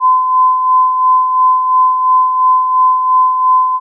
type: tone with tremolo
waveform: sine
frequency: 1022 Hz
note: C6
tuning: 41 cents flat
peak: -5 dBFS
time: 0-3.8 s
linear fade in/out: 50 ms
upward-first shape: sine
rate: 2.9 Hz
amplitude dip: 50%
effects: none